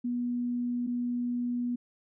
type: tone pair in turn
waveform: sine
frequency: 243.1 / 243.1 Hz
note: B3 / B3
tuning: -27 / -27 cents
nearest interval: unison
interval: 0 cents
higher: neither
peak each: -28 dBFS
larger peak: neither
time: 0.04-0.87 / 0.87-1.76 s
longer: second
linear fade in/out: 10 ms
effects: none